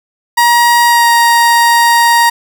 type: tone with pitch glide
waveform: 30% pulse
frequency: 950 to 938.5 Hz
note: A#5 to A#5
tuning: +33 to +11 cents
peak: -3 dBFS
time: 0.37-2.3 s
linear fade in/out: 10 ms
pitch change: -22 cents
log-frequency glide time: 0.86-1.09 s
effects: none